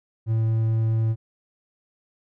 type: tone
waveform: triangle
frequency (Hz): 111.9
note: A2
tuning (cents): +30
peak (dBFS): -17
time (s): 0.26-1.16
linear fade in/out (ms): 50
effects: none